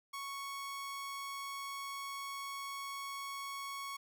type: tone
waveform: sawtooth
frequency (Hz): 1108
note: C#6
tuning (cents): -1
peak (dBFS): -37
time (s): 0.13-3.97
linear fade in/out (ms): 10
effects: none